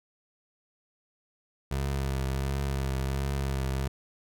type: tone with vibrato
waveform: 25% pulse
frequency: 67.6 Hz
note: C#2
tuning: 43 cents flat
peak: -24 dBFS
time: 1.71-3.88 s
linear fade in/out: 5 ms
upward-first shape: triangle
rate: 1.4 Hz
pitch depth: 42 cents each way
effects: none